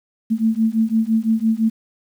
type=beating tone pair; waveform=sine; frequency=220 / 225.9 Hz; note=A3 / A3; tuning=0 / +46 cents; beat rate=5.9 Hz; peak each=-18 dBFS; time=0.3-1.7 s; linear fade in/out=20 ms; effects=8-bit